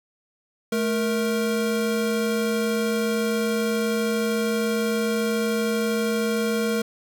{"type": "tone pair together", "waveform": "square", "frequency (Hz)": [217.1, 467], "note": ["A3", "A#4"], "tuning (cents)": [-23, 3], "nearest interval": "octave + minor second", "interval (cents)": 1326, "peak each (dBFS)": -25, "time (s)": [0.72, 6.82], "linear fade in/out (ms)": 5, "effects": []}